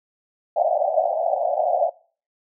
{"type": "band-pass noise", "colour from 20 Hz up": "white", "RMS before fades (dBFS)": -21, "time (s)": [0.56, 1.9], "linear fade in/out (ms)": 10, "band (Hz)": [570, 760], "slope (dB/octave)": 96, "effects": ["noise-tail reverb RT60 0.4 s tail -20 dB re dry"]}